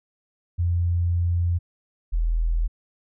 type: tone pair in turn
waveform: sine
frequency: 86.7 / 41.14 Hz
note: F2 / E1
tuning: -12 / -3 cents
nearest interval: octave + minor second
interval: 1291 cents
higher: first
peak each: -19 dBFS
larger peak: neither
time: 0.58-1.59 / 2.12-2.68 s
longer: first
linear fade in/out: 20 ms
effects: none